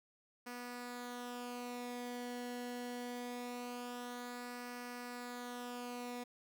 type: tone with flanger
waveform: sawtooth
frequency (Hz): 244.3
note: B3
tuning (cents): -19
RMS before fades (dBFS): -45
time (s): 0.46-6.24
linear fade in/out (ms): 10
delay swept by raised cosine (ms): 0.28 to 0.82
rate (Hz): 0.23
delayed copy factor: -0.55
effects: none